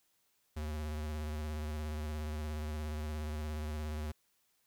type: tone with vibrato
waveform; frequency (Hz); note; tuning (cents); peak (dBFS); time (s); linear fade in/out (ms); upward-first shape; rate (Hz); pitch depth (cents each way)
square; 76.2; D#2; -36; -37; 0.56-4.12; 10; square; 17; 31
effects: white hiss -75 dBFS RMS until 4.66 s